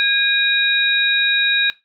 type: tone cluster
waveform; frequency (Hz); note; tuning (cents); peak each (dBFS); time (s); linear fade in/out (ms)
sine; 1633 / 2450 / 3811; G#6 / D#7 / A#7; -30 / -27 / +38; -18; 0-1.7; 0
effects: noise-tail reverb RT60 0.2 s tail -18 dB re dry